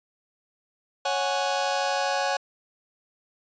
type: chord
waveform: sawtooth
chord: C# suspended fourth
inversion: none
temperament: just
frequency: 554.4 / 739.2 / 831.5 Hz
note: C#5 / F#5 / G#5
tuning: 0 / -2 / +2 cents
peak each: -24 dBFS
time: 1.05-2.37 s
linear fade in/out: 5 ms
effects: resampled to 16000 Hz